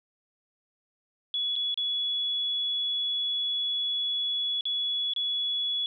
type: tone with dropouts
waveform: sine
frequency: 3390 Hz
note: G#7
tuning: 35 cents sharp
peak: -26 dBFS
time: 1.34-5.86 s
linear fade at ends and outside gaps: 1 ms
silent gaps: 1.556-1.562 / 1.743-1.775 / 4.609-4.654 / 5.136-5.162 s
effects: none